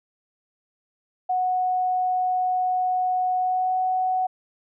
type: tone with pitch glide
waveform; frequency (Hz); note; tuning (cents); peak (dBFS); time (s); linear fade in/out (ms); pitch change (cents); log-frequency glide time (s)
sine; 736 to 743.3; F#5 to F#5; -9 to +8; -20; 1.29-4.27; 10; +17; 3.37-3.76
effects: none